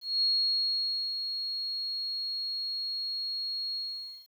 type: tone with ADSR envelope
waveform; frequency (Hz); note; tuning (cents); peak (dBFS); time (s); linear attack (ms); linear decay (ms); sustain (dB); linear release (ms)
sine; 4300; C8; +47; -23; 0.01-4.28; 210; 910; -8; 530
effects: 10-bit